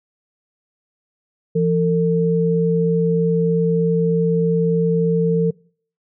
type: tone pair together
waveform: sine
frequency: 168.7 / 451.6 Hz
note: E3 / A4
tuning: +40 / +45 cents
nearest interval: octave + perfect fourth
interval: 1705 cents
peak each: -17 dBFS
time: 1.55-5.51 s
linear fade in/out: 10 ms
effects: noise-tail reverb RT60 0.5 s tail -24 dB re dry